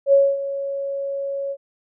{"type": "tone with ADSR envelope", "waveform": "sine", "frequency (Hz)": 554.4, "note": "C#5", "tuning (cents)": 0, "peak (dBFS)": -9, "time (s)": [0.06, 1.57], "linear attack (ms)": 68, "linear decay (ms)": 240, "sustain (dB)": -14, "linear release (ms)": 57, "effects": []}